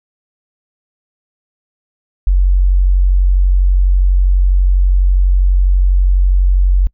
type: tone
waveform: sine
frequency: 46.09 Hz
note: F#1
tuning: 6 cents flat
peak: -7 dBFS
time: 2.27-6.87 s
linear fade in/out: 0 ms
effects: noise-tail reverb RT60 0.1 s tail -26 dB re dry